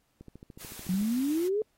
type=click train; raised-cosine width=3 ms; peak=-33 dBFS; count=12; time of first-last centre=0.21-1.013 s; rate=13.7 Hz
type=noise; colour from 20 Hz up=white; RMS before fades=-45 dBFS; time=0.59-1.49 s; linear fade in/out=20 ms
type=exponential sweep; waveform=sine; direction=up; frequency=176.6 to 442 Hz; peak=-25 dBFS; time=0.89-1.62 s; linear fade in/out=2 ms
effects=pink hiss -73 dBFS RMS until 1.77 s + AAC 48 kbps